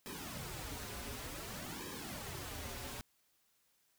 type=noise with flanger; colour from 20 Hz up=pink; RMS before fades=-45 dBFS; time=0.06-3.01 s; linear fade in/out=0 ms; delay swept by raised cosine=1.4 to 6.4 ms; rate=0.55 Hz; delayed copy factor=-0.95; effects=white hiss -75 dBFS RMS until 3.98 s